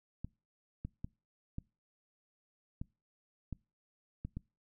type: clicks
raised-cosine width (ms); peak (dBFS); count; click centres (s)
5; -27; 8; 0.246 / 0.85 / 1.045 / 1.584 / 2.815 / 3.527 / 4.25 / 4.37
effects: noise-tail reverb RT60 0.3 s tail -25 dB re dry